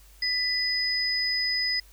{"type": "tone pair together", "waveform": "sine", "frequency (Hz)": [1991, 5014], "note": ["B6", "D#8"], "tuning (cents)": [14, 12], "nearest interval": "octave + major third", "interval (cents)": 1598, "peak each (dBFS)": [-29, -25], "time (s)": [0.22, 1.8], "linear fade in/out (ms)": 5, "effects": ["added 50 Hz sine -51 dBFS peak until 1.92 s", "white hiss -57 dBFS RMS until 1.92 s"]}